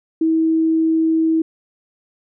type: tone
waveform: sine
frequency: 322.4 Hz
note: E4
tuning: 38 cents flat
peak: -13 dBFS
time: 0.21-1.42 s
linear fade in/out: 5 ms
effects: none